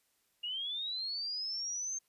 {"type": "linear sweep", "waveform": "sine", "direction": "up", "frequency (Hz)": [2825, 6380], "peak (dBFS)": -35, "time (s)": [0.43, 1.99], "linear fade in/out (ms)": 10, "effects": ["white hiss -75 dBFS RMS until 2.08 s", "resampled to 32000 Hz"]}